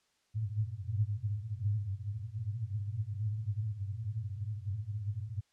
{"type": "band-pass noise", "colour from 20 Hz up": "pink", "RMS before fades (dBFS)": -36, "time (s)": [0.34, 5.41], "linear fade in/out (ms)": 20, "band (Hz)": [100, 110], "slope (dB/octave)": 96, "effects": ["white hiss -74 dBFS RMS until 5.52 s", "low-pass 7000 Hz 12 dB/octave"]}